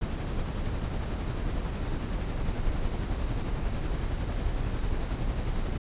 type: noise with tremolo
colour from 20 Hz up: brown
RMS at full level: -28 dBFS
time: 0.01-5.78 s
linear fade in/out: 10 ms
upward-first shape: triangle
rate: 11 Hz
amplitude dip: 35%
effects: resampled to 8000 Hz